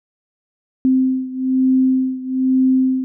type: beating tone pair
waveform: sine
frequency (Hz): 259.8 / 260.9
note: C4 / C4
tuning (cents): -12 / -5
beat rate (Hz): 1.1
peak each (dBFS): -15 / -18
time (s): 0.85-3.04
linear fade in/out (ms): 0
effects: none